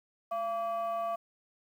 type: tone pair together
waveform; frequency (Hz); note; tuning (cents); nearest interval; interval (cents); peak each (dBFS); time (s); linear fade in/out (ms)
sine; 681.8 / 1151; F5 / D6; -42 / -35; major sixth; 907; -30 / -34; 0.31-1.16; 10
effects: tanh soft clip ceiling -27 dBFS + 10-bit